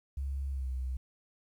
sine tone with pitch glide, 68.4 to 64.19 Hz, C#2 to C2, -23 to -32 cents, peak -32 dBFS, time 0.17-0.97 s, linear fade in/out 5 ms, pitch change -109 cents, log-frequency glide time 0.5-0.69 s, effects 11-bit

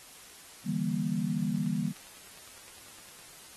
sine chord, E half-diminished seventh, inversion third, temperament just, 148.33 / 164.81 / 197.78 / 237.3 Hz, D3 / E3 / G3 / Bb3, +18 / 0 / +16 / +31 cents, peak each -36 / -33 / -32 / -33 dBFS, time 0.64-1.93 s, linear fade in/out 50 ms
click train, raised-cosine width 0.2 ms, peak -34 dBFS, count 17, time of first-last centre 1.56-3.189 s, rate 9.82 Hz
effects white hiss -51 dBFS RMS until 3.56 s + AAC 32 kbps

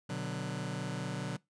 sawtooth chord, B minor, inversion none, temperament just, 123.47 / 148.16 / 185.21 Hz, B2 / D3 / F#3, 0 / +16 / +2 cents, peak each -36 / -35 / -35 dBFS, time 0.09-1.37 s, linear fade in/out 10 ms, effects noise-tail reverb RT60 0.2 s tail -23 dB re dry + resampled to 22050 Hz

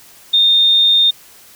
sine tone, 3649 Hz, A#7, 38 cents flat, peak -8 dBFS, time 0.33-1.11 s, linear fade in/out 10 ms, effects white hiss -43 dBFS RMS until 1.55 s

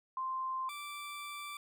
sine / 20% pulse tone pair in turn, 1045 / 1169.3 Hz, C6 / D6, -2 / -8 cents, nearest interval major second, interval 194 cents, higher second, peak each -34 / -37 dBFS, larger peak first, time 0.17-0.69 / 0.69-1.57 s, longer second, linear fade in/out 2 ms, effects none

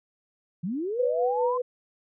sine linear sweep, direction up, 156.2 to 1046.5 Hz, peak -27 dBFS, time 0.63-1.58 s, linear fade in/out 10 ms
sine tone with tremolo, 493.9 Hz, B4, in tune, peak -21 dBFS, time 0.99-1.62 s, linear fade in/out 10 ms, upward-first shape triangle, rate 4.9 Hz, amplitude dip 55%
effects none

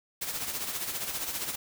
white noise with tremolo, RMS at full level -32 dBFS, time 0.21-1.56 s, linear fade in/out 10 ms, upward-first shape sine, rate 15 Hz, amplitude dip 55%, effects none

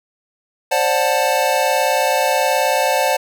square chord, D dominant seventh, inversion third, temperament just, 528.6 / 587.3 / 734.2 / 881 Hz, C5 / D5 / F#5 / A5, +18 / 0 / -14 / +2 cents, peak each -21 dBFS, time 0.71-3.17 s, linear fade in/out 10 ms, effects none

